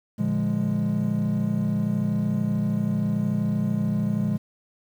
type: chord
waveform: triangle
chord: Bb dominant seventh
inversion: none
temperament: equal with one note detuned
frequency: 116 / 146.83 / 174.61 / 207.7 Hz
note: Bb2 / D3 / F3 / Ab3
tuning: -8 / 0 / 0 / 0 cents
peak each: -27 / -27 / -26 / -22 dBFS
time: 0.18-4.38 s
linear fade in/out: 20 ms
effects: tanh soft clip ceiling -11 dBFS + 9-bit